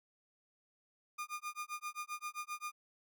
30% pulse tone with tremolo, 1214 Hz, D#6, 43 cents flat, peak -35 dBFS, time 1.18-2.72 s, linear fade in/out 10 ms, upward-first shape sine, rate 7.6 Hz, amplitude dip 100%, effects none

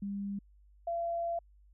sine tone pair in turn, 200 / 680.5 Hz, G3 / F5, +35 / -45 cents, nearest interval octave + major sixth, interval 2120 cents, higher second, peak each -34 / -31 dBFS, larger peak second, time 0.02-0.39 / 0.87-1.39 s, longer second, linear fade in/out 5 ms, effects added 50 Hz sine -58 dBFS peak until 1.73 s

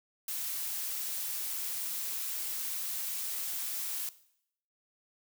blue noise, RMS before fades -36 dBFS, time 0.28-4.09 s, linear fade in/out 2 ms, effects noise-tail reverb RT60 0.7 s tail -17 dB re dry

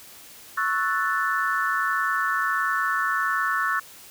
sine chord, F# minor seventh, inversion second, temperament equal, 1108.7 / 1318.5 / 1480 / 1760 Hz, C#6 / E6 / F#6 / A6, 0 / 0 / 0 / 0 cents, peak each -27 dBFS, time 0.57-3.8 s, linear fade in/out 10 ms, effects white hiss -46 dBFS RMS until 4.1 s

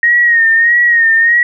sine tone with vibrato, 1864.7 Hz, A#6, in tune, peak -6 dBFS, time 0.03-1.43 s, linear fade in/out 2 ms, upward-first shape sine, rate 1.6 Hz, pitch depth 56 cents each way, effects none

